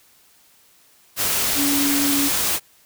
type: tone in noise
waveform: sine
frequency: 282.9 Hz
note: C#4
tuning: 35 cents sharp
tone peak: -20 dBFS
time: 1.55-2.31 s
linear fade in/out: 50 ms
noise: white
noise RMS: -21 dBFS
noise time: 1.16-2.6 s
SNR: -2 dB
effects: white hiss -55 dBFS RMS until 2.85 s